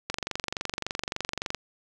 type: click train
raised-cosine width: 0.2 ms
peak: -12 dBFS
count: 35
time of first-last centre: 0.1-1.547 s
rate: 23.5 Hz
effects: none